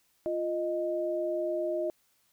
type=tone pair together; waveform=sine; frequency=348.3 / 620.6 Hz; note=F4 / D#5; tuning=-5 / -5 cents; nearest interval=minor seventh; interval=1000 cents; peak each=-32 / -30 dBFS; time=0.26-1.9 s; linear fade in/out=0 ms; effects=white hiss -70 dBFS RMS until 2.32 s